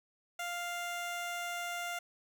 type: tone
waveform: 15% pulse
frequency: 698.5 Hz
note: F5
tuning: in tune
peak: -30 dBFS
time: 0.39-1.99 s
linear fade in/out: 5 ms
effects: none